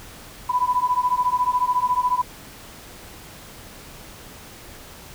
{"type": "beating tone pair", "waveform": "sine", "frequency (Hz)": [987.8, 1001.8], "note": ["B5", "B5"], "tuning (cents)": [0, 24], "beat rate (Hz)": 14, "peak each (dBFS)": -21, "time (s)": [0.49, 2.22], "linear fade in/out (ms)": 10, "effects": ["pink hiss -42 dBFS RMS until 5.14 s"]}